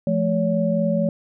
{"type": "tone cluster", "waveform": "sine", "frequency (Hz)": [173, 217.2, 566], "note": ["F3", "A3", "C#5"], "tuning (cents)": [-16, -22, 36], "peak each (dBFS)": -22, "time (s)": [0.07, 1.09], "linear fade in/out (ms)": 2, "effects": []}